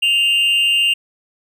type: tone with amplitude modulation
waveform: triangle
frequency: 2794 Hz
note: F7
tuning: in tune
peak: -8 dBFS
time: 0.02-0.94 s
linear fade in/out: 10 ms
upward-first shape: sine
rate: 243 Hz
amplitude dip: 60%
effects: none